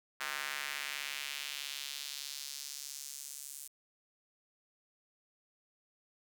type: tone with high-pass filter sweep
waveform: square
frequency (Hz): 70.8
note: C#2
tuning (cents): +37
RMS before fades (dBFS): -42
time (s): 0.2-3.68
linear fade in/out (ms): 10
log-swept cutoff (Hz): 1500 to 8600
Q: 1.5
effects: none